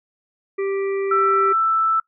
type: harmonic tone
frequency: 392 Hz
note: G4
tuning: in tune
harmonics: 1 / 3 / 5 / 6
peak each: -20 / -35 / -36 / -39 dBFS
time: 0.58-1.53 s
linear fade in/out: 10 ms
type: tone with pitch glide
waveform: sine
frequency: 1333 to 1321.5 Hz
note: E6 to E6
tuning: +19 to +4 cents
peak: -15 dBFS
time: 1.11-2 s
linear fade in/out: 5 ms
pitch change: -15 cents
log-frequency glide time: 1.38-1.8 s
effects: noise-tail reverb RT60 0.1 s tail -21 dB re dry